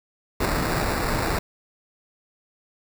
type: noise with sample-and-hold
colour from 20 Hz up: pink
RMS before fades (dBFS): -24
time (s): 0.4-1.39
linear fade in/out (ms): 5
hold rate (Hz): 3150
effects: none